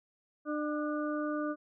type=harmonic tone with a mistuned harmonic; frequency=299.9 Hz; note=D4; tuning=36 cents sharp; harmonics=1 / 2 / 4 / 5; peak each=-33 / -37 / -40 / -43 dBFS; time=0.45-1.56 s; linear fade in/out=50 ms; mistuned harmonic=5; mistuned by=-33 cents; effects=none